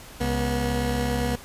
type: tone pair together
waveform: 20% pulse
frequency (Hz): 67.88 / 241.9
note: C#2 / B3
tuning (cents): -36 / -36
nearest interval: octave + minor seventh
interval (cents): 2200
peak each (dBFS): -21 / -21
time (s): 0.2-1.36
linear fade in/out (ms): 10
effects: pink hiss -44 dBFS RMS until 1.44 s + resampled to 32000 Hz